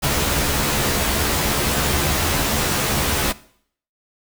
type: noise with comb filter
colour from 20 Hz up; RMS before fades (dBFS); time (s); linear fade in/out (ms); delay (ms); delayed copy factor
pink; -20; 0.02-3.33; 20; 14; +0.85
effects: noise-tail reverb RT60 0.6 s tail -19 dB re dry